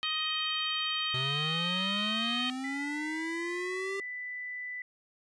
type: harmonic tone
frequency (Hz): 625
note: D#5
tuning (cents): +8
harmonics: 2 / 3 / 4 / 5 / 6 / 7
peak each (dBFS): -38 / -40 / -38 / -32 / -39 / -43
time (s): 0.03-2.5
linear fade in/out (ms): 0
type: linear sweep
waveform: square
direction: up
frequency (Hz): 125.4 to 395.3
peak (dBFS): -35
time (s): 1.14-4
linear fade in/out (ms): 2
type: tone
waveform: sine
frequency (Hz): 1989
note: B6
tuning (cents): +12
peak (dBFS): -36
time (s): 2.64-4.82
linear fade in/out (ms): 2
effects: resampled to 22050 Hz